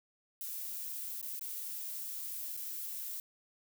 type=noise with dropouts; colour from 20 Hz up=violet; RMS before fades=-41 dBFS; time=0.41-3.2 s; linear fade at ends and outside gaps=1 ms; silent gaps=1.214-1.227 / 1.394-1.411 / 2.568-2.573 s; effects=none